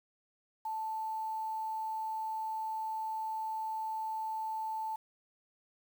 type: tone with quantisation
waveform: sine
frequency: 880 Hz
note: A5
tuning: in tune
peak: -34 dBFS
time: 0.65-4.96 s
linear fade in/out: 5 ms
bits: 9
effects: none